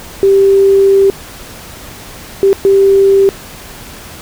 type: tone bursts at uneven times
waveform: sine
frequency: 392 Hz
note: G4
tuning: in tune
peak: -4 dBFS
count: 3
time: 0.23-1.1 / 2.43-2.53 / 2.65-3.29 s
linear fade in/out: 0 ms
effects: pink hiss -31 dBFS RMS until 4.21 s